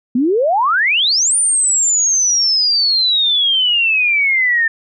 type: exponential two-way sweep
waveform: sine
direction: up then down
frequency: 232.2 to 9320 to 1791 Hz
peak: -11 dBFS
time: 0.15-4.68 s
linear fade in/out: 5 ms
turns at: 1.36 s
effects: none